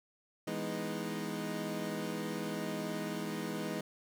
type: chord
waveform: 25% pulse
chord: E major seventh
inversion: none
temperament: equal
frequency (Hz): 164.81 / 207.7 / 246.9 / 311.1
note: E3 / G#3 / B3 / D#4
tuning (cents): 0 / 0 / 0 / 0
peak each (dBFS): -38 / -36 / -40 / -38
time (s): 0.47-3.81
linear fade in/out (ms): 5
effects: none